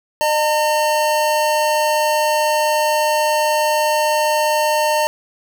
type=tone pair together; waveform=square; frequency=608 / 907.6 Hz; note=D#5 / A#5; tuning=-40 / -47 cents; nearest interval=perfect fifth; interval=693 cents; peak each=-18 dBFS; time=0.21-5.07 s; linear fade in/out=0 ms; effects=none